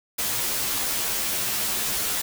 white noise with comb filter, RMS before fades -26 dBFS, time 0.18-2.22 s, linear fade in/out 10 ms, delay 12 ms, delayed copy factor -1, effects none

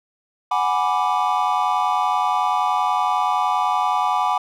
triangle chord, G# half-diminished seventh, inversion third, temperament equal, 740 / 830.6 / 987.8 / 1174.7 Hz, F#5 / G#5 / B5 / D6, 0 / 0 / 0 / 0 cents, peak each -21 dBFS, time 0.51-4.38 s, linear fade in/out 5 ms, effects none

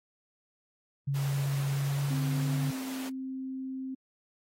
sine tone with pitch glide, 139.1 to 143.26 Hz, C#3 to D3, +6 to -43 cents, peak -27 dBFS, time 1.07-2.71 s, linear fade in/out 10 ms, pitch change +51 cents, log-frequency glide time 1.75-2.33 s
pink high-pass noise, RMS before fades -44 dBFS, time 1.14-3.1 s, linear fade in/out 20 ms, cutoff 370 Hz, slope 12 dB/octave
sine tone, 262.9 Hz, C4, 8 cents sharp, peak -34 dBFS, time 2.1-3.95 s, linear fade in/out 10 ms
effects AAC 48 kbps

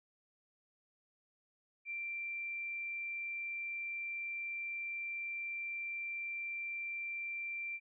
sine tone, 2357 Hz, D7, 6 cents sharp, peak -38 dBFS, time 1.85-7.8 s, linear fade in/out 50 ms, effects none

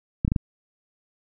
clicks, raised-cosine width 5 ms, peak -9 dBFS, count 4, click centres 0.249 / 0.279 / 0.319 / 0.362 s, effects none

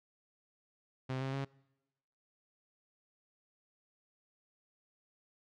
sawtooth tone with pitch steps, 130.6 / 133.73 / 136.93 Hz, C3 / C3 / C#3, -3 / +38 / -21 cents, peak -31 dBFS, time 1.09-1.45 s, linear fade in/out 10 ms, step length 120 ms, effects noise-tail reverb RT60 1.0 s tail -25 dB re dry + low-pass 4000 Hz 12 dB/octave

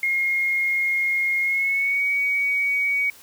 sine tone with pitch glide, 2144 to 2252 Hz, C7 to C#7, +42 to +27 cents, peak -19 dBFS, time 0.03-3.1 s, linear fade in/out 2 ms, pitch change +85 cents, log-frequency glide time 1.41-2.05 s, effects white hiss -48 dBFS RMS until 3.22 s

